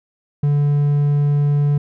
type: tone with hard clipping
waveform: triangle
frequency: 145 Hz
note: D3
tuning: 22 cents flat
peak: -14 dBFS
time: 0.43-1.78 s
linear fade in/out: 5 ms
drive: 6 dB
effects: none